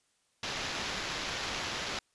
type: noise with sample-and-hold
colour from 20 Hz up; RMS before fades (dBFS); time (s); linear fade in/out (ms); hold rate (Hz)
blue; -36; 0.43-1.99; 2; 8820
effects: white hiss -73 dBFS RMS until 2.14 s + resampled to 22050 Hz